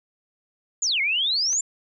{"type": "exponential two-way sweep", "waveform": "sine", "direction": "down then up", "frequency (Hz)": [7340, 2093, 7340], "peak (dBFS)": -20, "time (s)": [0.82, 1.61], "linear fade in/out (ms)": 5, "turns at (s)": 1.01}
{"type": "click", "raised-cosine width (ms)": 0.2, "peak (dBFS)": -24, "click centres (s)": 1.529}
{"effects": []}